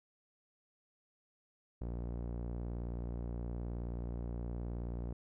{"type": "tone with low-pass filter", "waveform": "sawtooth", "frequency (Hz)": 59, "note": "A#1", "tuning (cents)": 22, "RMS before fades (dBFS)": -40, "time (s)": [1.81, 5.13], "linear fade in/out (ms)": 5, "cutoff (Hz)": 600, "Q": 0.72, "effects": []}